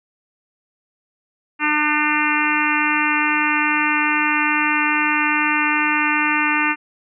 harmonic tone with a mistuned harmonic, 300.4 Hz, D4, 39 cents sharp, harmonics 1 / 3 / 4 / 5 / 6 / 7 / 8 / 9, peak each -24 / -24 / -24 / -24 / -24 / -24 / -24 / -24 dBFS, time 1.59-6.76 s, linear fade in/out 50 ms, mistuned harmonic 9, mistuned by +19 cents, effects none

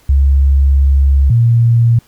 sine tone pair in turn, 68.8 / 116.99 Hz, C#2 / A#2, -12 / +7 cents, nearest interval major sixth, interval 919 cents, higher second, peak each -6 dBFS, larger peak neither, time 0.09-1.3 / 1.3-1.99 s, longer first, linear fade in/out 5 ms, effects pink hiss -49 dBFS RMS until 2.07 s

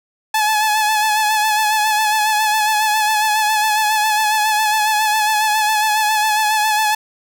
sawtooth tone with vibrato, 857 Hz, A5, 46 cents flat, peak -10 dBFS, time 0.34-6.95 s, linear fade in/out 5 ms, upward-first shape sine, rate 7.3 Hz, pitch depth 39 cents each way, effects none

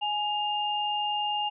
sine tone pair together, 835 / 2814 Hz, G#5 / F7, +9 / +12 cents, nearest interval octave + major sixth, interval 2103 cents, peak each -28 / -30 dBFS, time 0.01-1.5 s, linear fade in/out 20 ms, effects none

